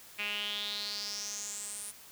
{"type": "tone with band-pass filter sweep", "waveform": "sawtooth", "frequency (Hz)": 206.5, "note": "G#3", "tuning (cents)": -10, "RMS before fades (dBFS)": -38, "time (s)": [0.18, 1.92], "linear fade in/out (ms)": 20, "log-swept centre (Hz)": [2500, 10000], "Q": 6.2, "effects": ["white hiss -53 dBFS RMS until 2.11 s"]}